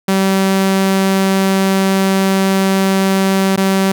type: tone with dropouts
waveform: sawtooth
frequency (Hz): 192.6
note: G3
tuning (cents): -30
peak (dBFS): -7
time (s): 0.08-3.92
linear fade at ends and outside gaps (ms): 5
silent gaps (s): 3.562-3.575
effects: none